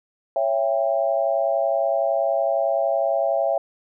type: chord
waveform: sine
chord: C# diminished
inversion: none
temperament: just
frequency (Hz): 554.4 / 665.2 / 798.3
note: C#5 / E5 / G5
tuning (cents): 0 / +16 / +31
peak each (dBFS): -23 / -21 / -26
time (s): 0.36-3.58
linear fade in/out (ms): 2
effects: none